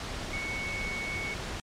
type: tone in noise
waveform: sine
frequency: 2217 Hz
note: C#7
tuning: in tune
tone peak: -33 dBFS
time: 0.33-1.34 s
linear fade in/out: 2 ms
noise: pink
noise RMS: -36 dBFS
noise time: 0-1.6 s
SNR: 0 dB
effects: low-pass 6000 Hz 12 dB/octave + MP3 96 kbps